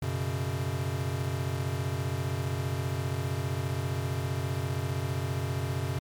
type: chord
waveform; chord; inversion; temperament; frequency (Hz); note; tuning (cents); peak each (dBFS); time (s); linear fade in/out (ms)
square; F# suspended fourth; none; equal; 92.5 / 123.47 / 138.59; F#2 / B2 / C#3; 0 / 0 / 0; -34; 0.02-5.99; 5
effects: MP3 96 kbps